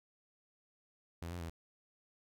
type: tone with pitch steps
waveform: sawtooth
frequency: 84.4 / 88 / 82.8 Hz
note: E2 / F2 / E2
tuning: +41 / +14 / +8 cents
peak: -37 dBFS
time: 1.22-1.496 s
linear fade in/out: 0 ms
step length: 92 ms
effects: none